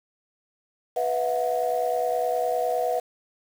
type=chord; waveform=sine; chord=B suspended fourth; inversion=none; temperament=equal with one note detuned; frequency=493.9 / 659.3 / 729 Hz; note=B4 / E5 / F#5; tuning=0 / 0 / -26 cents; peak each=-26 dBFS; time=0.96-3 s; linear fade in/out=10 ms; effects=tanh soft clip ceiling -14 dBFS + 7-bit